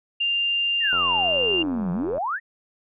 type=tone; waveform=sine; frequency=2794 Hz; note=F7; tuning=in tune; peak=-20 dBFS; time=0.2-1.63 s; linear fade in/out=10 ms
type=exponential two-way sweep; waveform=sine; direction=down then up; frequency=1932 to 167.3 to 1932 Hz; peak=-23 dBFS; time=0.8-2.4 s; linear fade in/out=50 ms; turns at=1.92 s
type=click train; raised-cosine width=1 ms; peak=-21 dBFS; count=112; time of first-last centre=0.93-2.18 s; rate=88.8 Hz
effects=none